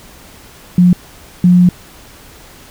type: tone bursts at uneven times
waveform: sine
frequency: 178.5 Hz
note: F3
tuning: 38 cents sharp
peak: -4 dBFS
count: 2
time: 0.78-0.93 / 1.44-1.69 s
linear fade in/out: 2 ms
effects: pink hiss -39 dBFS RMS until 2.7 s

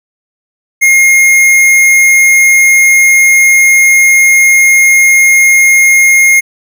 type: tone with hard clipping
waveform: sine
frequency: 2139 Hz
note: C7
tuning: 38 cents sharp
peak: -4 dBFS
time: 0.81-6.41 s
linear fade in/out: 20 ms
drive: 17 dB
effects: none

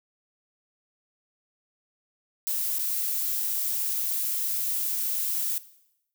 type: noise with dropouts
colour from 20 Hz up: violet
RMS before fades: -28 dBFS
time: 2.47-5.58 s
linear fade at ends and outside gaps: 0 ms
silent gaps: 2.784-2.792 s
effects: noise-tail reverb RT60 0.8 s tail -17 dB re dry

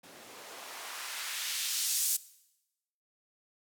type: noise with band-pass filter sweep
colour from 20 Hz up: blue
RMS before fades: -36 dBFS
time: 0.03-2.17 s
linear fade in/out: 10 ms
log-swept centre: 210 to 8600 Hz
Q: 0.85
effects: noise-tail reverb RT60 0.9 s tail -19 dB re dry

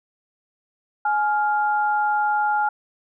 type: tone pair together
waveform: sine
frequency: 840 / 1399.3 Hz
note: G#5 / F6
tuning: +19 / +3 cents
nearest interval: major sixth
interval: 884 cents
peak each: -19 / -24 dBFS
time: 1.05-2.69 s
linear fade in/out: 5 ms
effects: none

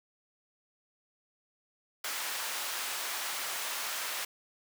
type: high-pass noise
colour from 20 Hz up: pink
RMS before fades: -36 dBFS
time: 2.04-4.25 s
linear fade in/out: 5 ms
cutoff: 1000 Hz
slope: 12 dB/octave
effects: none

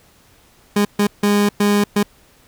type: tone bursts at uneven times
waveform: 30% pulse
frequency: 205 Hz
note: G#3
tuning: 22 cents flat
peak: -10 dBFS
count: 5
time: 0.76-0.85 / 0.99-1.07 / 1.23-1.49 / 1.6-1.84 / 1.96-2.03 s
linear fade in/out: 5 ms
effects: pink hiss -52 dBFS RMS until 2.47 s

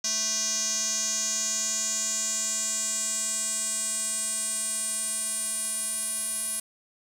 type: tone with band-pass filter sweep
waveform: square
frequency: 219.7 Hz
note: A3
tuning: 2 cents flat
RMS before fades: -29 dBFS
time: 0.04-6.6 s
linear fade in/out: 5 ms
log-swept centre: 6000 to 10000 Hz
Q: 5.7
effects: none

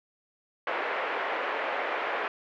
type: band-pass noise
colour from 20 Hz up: pink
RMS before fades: -31 dBFS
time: 0.67-2.28 s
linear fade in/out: 2 ms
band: 450 to 2400 Hz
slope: 24 dB/octave
effects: none

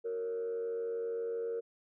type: tone with frequency modulation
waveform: sine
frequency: 462.8 Hz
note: A#4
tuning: 13 cents flat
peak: -32 dBFS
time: 0.04-1.61 s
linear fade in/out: 20 ms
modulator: 92.5 Hz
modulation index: 0.44
effects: tanh soft clip ceiling -30 dBFS

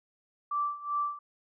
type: tone with tremolo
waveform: sine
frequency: 1168 Hz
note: D6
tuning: 10 cents flat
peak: -26 dBFS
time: 0.51-1.19 s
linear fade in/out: 5 ms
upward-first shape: sine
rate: 2.6 Hz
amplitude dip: 85%
effects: none

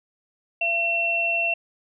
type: tone pair together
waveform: sine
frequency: 678 / 2710 Hz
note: E5 / E7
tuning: +49 / +47 cents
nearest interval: 2 octaves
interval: 2398 cents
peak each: -28 / -21 dBFS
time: 0.61-1.54 s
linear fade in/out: 5 ms
effects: none

